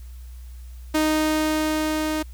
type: tone with level ramp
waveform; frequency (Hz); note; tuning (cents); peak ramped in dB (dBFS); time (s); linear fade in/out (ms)
sawtooth; 310; D#4; -6; -14 to -19; 0.94-2.23; 10
effects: added 61 Hz sine -36 dBFS peak until 2.33 s + white hiss -56 dBFS RMS until 2.33 s